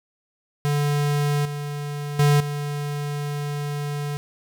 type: tone with level steps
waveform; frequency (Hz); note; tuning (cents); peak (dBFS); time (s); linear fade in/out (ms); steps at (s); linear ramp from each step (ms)
square; 145.6; D3; -15; -20 / -28 / -15 / -26; 0.65-4.17; 0; 1.45 / 2.19 / 2.4; 5
effects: none